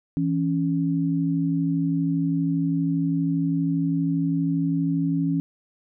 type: tone pair together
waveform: sine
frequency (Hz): 165 / 277.5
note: E3 / C#4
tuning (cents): +2 / +2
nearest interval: major sixth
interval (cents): 900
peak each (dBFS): -23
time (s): 0.17-5.4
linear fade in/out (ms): 0
effects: none